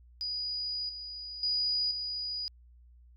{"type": "tone with level steps", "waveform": "sine", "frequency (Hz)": 4917, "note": "D#8", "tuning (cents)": -21, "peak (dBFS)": [-32, -39, -27, -33], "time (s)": [0.21, 2.48], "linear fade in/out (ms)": 0, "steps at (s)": [0.89, 1.43, 1.91], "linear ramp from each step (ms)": 2, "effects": ["added 60 Hz sine -54 dBFS peak until 3.16 s"]}